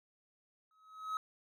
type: tone with exponential growth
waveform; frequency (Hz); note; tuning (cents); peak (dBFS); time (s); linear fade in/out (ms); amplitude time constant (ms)
triangle; 1278; D#6; +46; -30; 0.71-1.17; 1; 100
effects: none